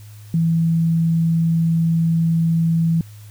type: tone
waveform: sine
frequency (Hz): 164.81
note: E3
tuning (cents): 0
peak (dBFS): -14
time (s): 0.34-3.01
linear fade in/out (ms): 2
effects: added 105 Hz sine -37 dBFS peak until 3.3 s + white hiss -50 dBFS RMS until 3.3 s